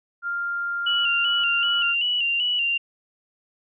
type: tone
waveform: sine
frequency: 1396.9 Hz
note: F6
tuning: in tune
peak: -24 dBFS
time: 0.22-1.95 s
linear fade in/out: 50 ms
type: tone with vibrato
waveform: sine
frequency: 2860 Hz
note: F7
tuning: 41 cents sharp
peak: -20 dBFS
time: 0.86-2.78 s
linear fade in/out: 10 ms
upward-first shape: square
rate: 2.6 Hz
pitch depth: 50 cents each way
effects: none